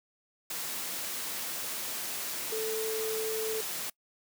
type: tone in noise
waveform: sine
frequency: 440 Hz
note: A4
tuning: in tune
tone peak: -31 dBFS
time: 2.52-3.61 s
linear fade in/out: 5 ms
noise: white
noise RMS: -36 dBFS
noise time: 0.5-3.9 s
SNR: +2 dB
effects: noise-tail reverb RT60 0.1 s tail -24 dB re dry + high-pass 150 Hz 12 dB/octave